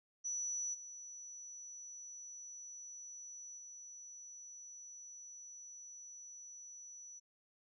sine tone with level steps, 5920 Hz, F#8, in tune, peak -37 / -48 / -50 dBFS, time 0.24-7.2 s, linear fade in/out 20 ms, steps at 0.73 / 3.57 s, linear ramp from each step 20 ms, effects none

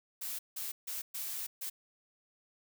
blue noise bursts at uneven times, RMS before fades -39 dBFS, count 5, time 0.21-0.39 / 0.56-0.72 / 0.87-1.02 / 1.14-1.47 / 1.61-1.7 s, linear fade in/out 10 ms, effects none

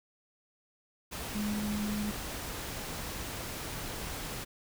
sine tone in noise, 209 Hz, G#3, 11 cents sharp, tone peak -31 dBFS, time 1.34-2.12 s, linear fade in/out 20 ms, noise pink, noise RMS -39 dBFS, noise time 1.11-4.45 s, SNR +5 dB, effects none

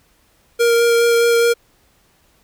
square tone with vibrato, 468.2 Hz, A#4, 8 cents sharp, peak -12 dBFS, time 0.59-1.54 s, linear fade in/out 20 ms, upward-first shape sine, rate 4.8 Hz, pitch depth 10 cents each way, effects pink hiss -57 dBFS RMS until 2.43 s

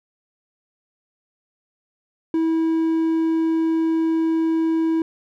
triangle tone, 324.6 Hz, E4, 27 cents flat, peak -15 dBFS, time 2.34-5.02 s, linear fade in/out 2 ms, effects none

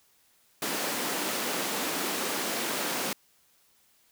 pink high-pass noise, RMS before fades -31 dBFS, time 0.62-3.13 s, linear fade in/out 2 ms, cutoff 220 Hz, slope 24 dB/octave, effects white hiss -65 dBFS RMS until 4.11 s

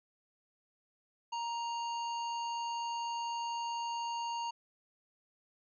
harmonic tone with a mistuned harmonic, 936 Hz, A#5, 7 cents sharp, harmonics 1 / 3 / 5 / 7, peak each -35 / -45 / -49 / -52 dBFS, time 1.32-4.51 s, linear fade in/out 10 ms, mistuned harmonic 5, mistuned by -57 cents, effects none

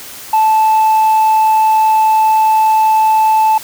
sine tone, 875 Hz, A5, 10 cents flat, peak -5 dBFS, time 0.33-3.58 s, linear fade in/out 5 ms, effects tanh soft clip ceiling -6 dBFS + white hiss -31 dBFS RMS until 3.63 s

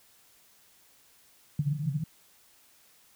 white band-pass noise, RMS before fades -30 dBFS, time 1.59-2.04 s, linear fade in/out 5 ms, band 140 to 160 Hz, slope 96 dB/octave, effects white hiss -61 dBFS RMS until 3.15 s

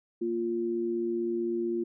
sine tone pair together, 232.3 / 348.1 Hz, A#3 / F4, -6 / -6 cents, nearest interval perfect fifth, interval 700 cents, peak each -34 / -28 dBFS, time 0.21-1.84 s, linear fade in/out 10 ms, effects none

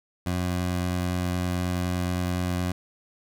20% pulse tone with vibrato, 89.6 Hz, F2, 45 cents sharp, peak -20 dBFS, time 0.26-2.72 s, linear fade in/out 5 ms, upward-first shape sine, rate 12 Hz, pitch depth 8 cents each way, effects none

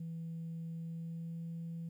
sine tone with pitch glide, 164.81 to 166.44 Hz, E3 to E3, 0 to +17 cents, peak -38 dBFS, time 0-1.89 s, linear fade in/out 5 ms, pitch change +17 cents, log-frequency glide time 0.72-1.43 s, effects tanh soft clip ceiling -37 dBFS + 12-bit

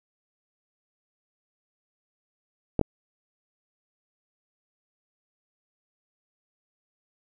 clicks, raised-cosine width 2 ms, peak -9 dBFS, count 2, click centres 2.793 / 2.813 s, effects none

